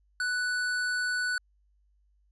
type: tone with hard clipping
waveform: sine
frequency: 1485 Hz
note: F#6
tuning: 6 cents sharp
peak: -29 dBFS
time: 0.2-1.38 s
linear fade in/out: 2 ms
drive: 14 dB
effects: added 50 Hz sine -64 dBFS peak until 2.31 s + resampled to 24000 Hz